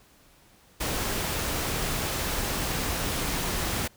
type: noise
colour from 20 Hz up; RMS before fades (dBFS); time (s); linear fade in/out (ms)
pink; -29; 0.8-3.88; 10
effects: pink hiss -58 dBFS RMS until 3.96 s